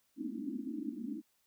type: band-pass noise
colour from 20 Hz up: white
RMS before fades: -40 dBFS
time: 0.16-1.22 s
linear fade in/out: 50 ms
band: 210 to 320 Hz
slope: 96 dB/octave
effects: white hiss -75 dBFS RMS until 1.46 s